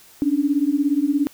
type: beating tone pair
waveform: sine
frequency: 277.5 / 294.5 Hz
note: C#4 / D4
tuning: +2 / +5 cents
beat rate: 17 Hz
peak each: -20 / -19 dBFS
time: 0.22-1.27 s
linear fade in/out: 0 ms
effects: white hiss -49 dBFS RMS until 1.33 s